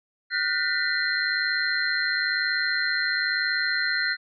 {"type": "tone cluster", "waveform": "sine", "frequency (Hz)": [1436, 1537, 1815, 1970, 4162], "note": ["F6", "G6", "A#6", "B6", "C8"], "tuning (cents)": [48, -35, -47, -5, -10], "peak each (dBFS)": -29, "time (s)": [0.3, 4.17], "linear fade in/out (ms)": 50, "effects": []}